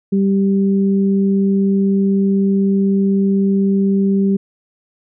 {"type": "tone pair together", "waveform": "sine", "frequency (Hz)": [196, 392], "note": ["G3", "G4"], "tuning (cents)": [0, 0], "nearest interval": "octave", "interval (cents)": 1200, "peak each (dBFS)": [-12, -20], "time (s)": [0.12, 4.37], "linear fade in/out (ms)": 10, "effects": []}